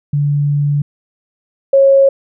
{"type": "tone pair in turn", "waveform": "sine", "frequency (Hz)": [144.7, 546.3], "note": ["D3", "C#5"], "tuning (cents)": [-25, -25], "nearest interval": "octave + major seventh", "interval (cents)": 2300, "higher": "second", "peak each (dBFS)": [-11, -5], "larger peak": "second", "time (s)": [[0.13, 0.82], [1.73, 2.09]], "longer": "first", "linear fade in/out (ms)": 5, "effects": []}